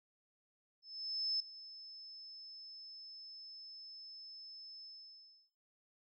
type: tone with ADSR envelope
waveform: sine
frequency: 5240 Hz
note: E8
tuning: 11 cents flat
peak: -32 dBFS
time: 0.82-5.51 s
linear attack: 580 ms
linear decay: 4 ms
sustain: -17 dB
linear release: 670 ms
effects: noise-tail reverb RT60 0.7 s tail -19 dB re dry